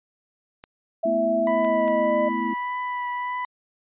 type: clicks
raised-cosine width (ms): 0.3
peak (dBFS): -25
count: 3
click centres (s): 0.639 / 1.647 / 1.88
type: tone with pitch glide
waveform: sine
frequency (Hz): 661 to 606.1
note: E5 to D#5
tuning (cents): +5 to -46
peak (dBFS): -20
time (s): 1.03-2.29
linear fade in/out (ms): 10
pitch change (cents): -151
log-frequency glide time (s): 1.44-2.14
type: chord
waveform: sine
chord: A suspended second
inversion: none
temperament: equal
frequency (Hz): 220 / 246.9 / 329.6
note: A3 / B3 / E4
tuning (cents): 0 / 0 / 0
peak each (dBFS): -29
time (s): 1.05-2.54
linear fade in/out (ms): 10
type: tone with vibrato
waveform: 35% pulse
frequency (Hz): 987.8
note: B5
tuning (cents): 0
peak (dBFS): -24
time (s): 1.47-3.45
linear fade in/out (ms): 2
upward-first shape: triangle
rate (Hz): 1.7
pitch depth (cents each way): 14
effects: resampled to 8000 Hz